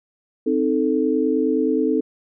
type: chord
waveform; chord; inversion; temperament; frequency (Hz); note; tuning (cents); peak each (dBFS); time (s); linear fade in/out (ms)
sine; A diminished; first; equal; 261.6 / 311.1 / 440; C4 / Eb4 / A4; 0 / 0 / 0; -21 / -21 / -21; 0.46-2.01; 10
effects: none